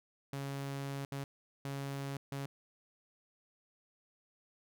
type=tone bursts at uneven times; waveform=sawtooth; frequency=138.59 Hz; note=C#3; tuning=in tune; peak=-34 dBFS; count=4; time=0.33-1.05 / 1.12-1.24 / 1.65-2.17 / 2.32-2.46 s; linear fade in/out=2 ms; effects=none

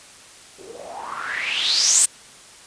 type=noise with low-pass filter sweep; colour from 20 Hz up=blue; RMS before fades=-22 dBFS; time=0.58-2.06 s; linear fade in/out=10 ms; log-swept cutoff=340 to 8800 Hz; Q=6.6; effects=white hiss -45 dBFS RMS until 2.66 s + resampled to 22050 Hz

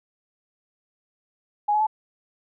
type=tone with pitch steps; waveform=sine; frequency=830.6 / 848.5 / 866.9 Hz; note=G#5 / G#5 / A5; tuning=0 / +37 / -26 cents; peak=-18 dBFS; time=1.68-1.869 s; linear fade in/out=10 ms; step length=63 ms; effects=none

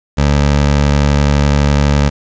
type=tone; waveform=20% pulse; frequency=71.9 Hz; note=D2; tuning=36 cents flat; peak=-4 dBFS; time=0.17-2.1 s; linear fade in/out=20 ms; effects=resampled to 16000 Hz + 7-bit

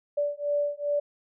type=beating tone pair; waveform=sine; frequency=580 / 582.5 Hz; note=D5 / D5; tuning=-22 / -14 cents; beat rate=2.5 Hz; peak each=-28 / -28 dBFS; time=0.17-1 s; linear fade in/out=10 ms; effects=none

